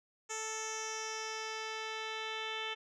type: tone with low-pass filter sweep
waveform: 10% pulse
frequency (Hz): 440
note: A4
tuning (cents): 0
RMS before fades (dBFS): -40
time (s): 0.29-2.75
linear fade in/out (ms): 20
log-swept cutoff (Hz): 7000 to 3400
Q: 4.7
effects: none